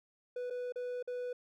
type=tone with dropouts; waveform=triangle; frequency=493.9 Hz; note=B4; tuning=in tune; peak=-34 dBFS; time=0.36-1.33 s; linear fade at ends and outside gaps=5 ms; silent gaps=0.501-0.506 / 0.723-0.758 / 1.027-1.075 s; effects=none